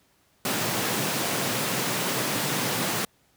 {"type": "high-pass noise", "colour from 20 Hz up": "pink", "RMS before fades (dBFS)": -27, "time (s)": [0.45, 3.05], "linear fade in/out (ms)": 2, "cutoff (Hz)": 110, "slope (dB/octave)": 96, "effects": ["pink hiss -64 dBFS RMS until 3.36 s", "high-pass 60 Hz 12 dB/octave"]}